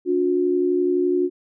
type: tone pair together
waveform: sine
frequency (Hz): 288.5 / 360.3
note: D4 / F#4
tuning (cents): -31 / -46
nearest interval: major third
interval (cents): 385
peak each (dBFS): -23 / -18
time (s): 0.05-1.3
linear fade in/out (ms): 50
effects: none